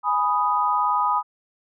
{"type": "chord", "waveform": "sine", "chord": "G# minor", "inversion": "none", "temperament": "equal", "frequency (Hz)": [830.6, 987.8, 1244.5], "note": ["G#5", "B5", "D#6"], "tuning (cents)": [0, 0, 0], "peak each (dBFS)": [-25, -22, -22], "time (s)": [0.03, 1.23], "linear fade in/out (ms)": 50, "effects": []}